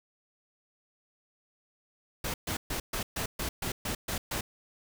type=noise bursts; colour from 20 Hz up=pink; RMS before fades=-33 dBFS; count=10; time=2.24-4.41 s; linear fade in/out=5 ms; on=100 ms; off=130 ms; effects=none